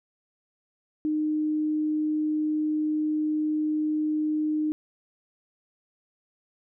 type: tone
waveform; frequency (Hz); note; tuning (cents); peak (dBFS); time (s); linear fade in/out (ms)
sine; 306.3; D#4; -27; -23; 1.05-4.72; 0
effects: none